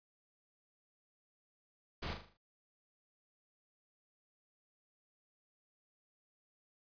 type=noise with echo; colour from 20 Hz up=pink; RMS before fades=-40 dBFS; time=2.02-2.14 s; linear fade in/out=10 ms; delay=39 ms; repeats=6; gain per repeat=-6 dB; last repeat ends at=2.374 s; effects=resampled to 11025 Hz

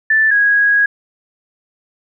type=tone pair in turn; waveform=sine; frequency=1760 / 1653.1 Hz; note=A6 / G#6; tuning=0 / -8 cents; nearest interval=minor second; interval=108 cents; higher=first; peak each=-9 dBFS; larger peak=neither; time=0.1-0.31 / 0.31-0.86 s; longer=second; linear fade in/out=5 ms; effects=none

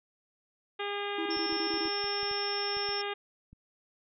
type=harmonic tone; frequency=406.1 Hz; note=G#4; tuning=39 cents flat; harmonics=1 / 2 / 3 / 4 / 5 / 6 / 7 / 8 / 9; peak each=-36 / -39 / -41 / -42 / -43 / -44 / -44 / -45 / -46 dBFS; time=0.79-3.14 s; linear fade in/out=10 ms
type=tone bursts; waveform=triangle; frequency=329.6 Hz; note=E4; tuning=in tune; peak=-31 dBFS; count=7; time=1.18-1.883 s; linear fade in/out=5 ms; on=79 ms; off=25 ms
type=tone; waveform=sine; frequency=5380 Hz; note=E8; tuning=34 cents sharp; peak=-33 dBFS; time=1.3-3.02 s; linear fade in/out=10 ms
type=clicks; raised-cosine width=5 ms; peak=-40 dBFS; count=10; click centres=1.371 / 1.525 / 1.74 / 1.855 / 2.042 / 2.231 / 2.313 / 2.769 / 2.89 / 3.53 s
effects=none

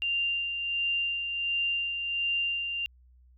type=tone with tremolo; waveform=sine; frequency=2786 Hz; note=F7; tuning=5 cents flat; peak=-25 dBFS; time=0.02-2.86 s; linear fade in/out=0 ms; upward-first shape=sine; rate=1.4 Hz; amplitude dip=45%; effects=added 62 Hz sine -55 dBFS peak until 3.37 s

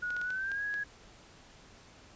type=tone with pitch glide; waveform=sine; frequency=1456 to 1662.9 Hz; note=F#6 to G#6; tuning=-28 to +2 cents; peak=-32 dBFS; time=0.02-0.84 s; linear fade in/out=10 ms; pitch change=+230 cents; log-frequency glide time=0.22-0.63 s
type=clicks; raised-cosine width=0.2 ms; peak=-28 dBFS; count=6; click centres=0.105 / 0.166 / 0.215 / 0.305 / 0.517 / 0.741 s
effects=pink hiss -56 dBFS RMS until 2.15 s + resampled to 16000 Hz

